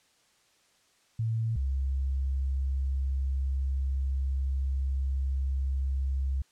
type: tone pair in turn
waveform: sine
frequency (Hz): 112.8 / 67.07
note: A2 / C2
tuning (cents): +44 / +43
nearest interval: major sixth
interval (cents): 901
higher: first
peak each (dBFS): -26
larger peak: neither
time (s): 1.19-1.56 / 1.56-6.42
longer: second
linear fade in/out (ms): 5
effects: white hiss -66 dBFS RMS until 6.51 s + low-pass 8000 Hz 12 dB/octave